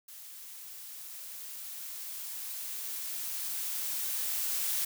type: noise with level ramp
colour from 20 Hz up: blue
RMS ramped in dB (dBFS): -48 to -31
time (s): 0.08-4.85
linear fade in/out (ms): 5
effects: none